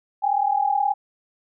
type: tone pair together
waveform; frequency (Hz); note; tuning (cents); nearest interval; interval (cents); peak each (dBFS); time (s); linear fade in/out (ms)
sine; 794 / 833; G5 / G#5; +22 / +5; minor second; 83; -21; 0.22-0.94; 20
effects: none